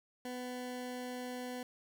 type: tone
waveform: 20% pulse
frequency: 249.5 Hz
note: B3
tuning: 18 cents sharp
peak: -35 dBFS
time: 0.25-1.63 s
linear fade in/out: 2 ms
effects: none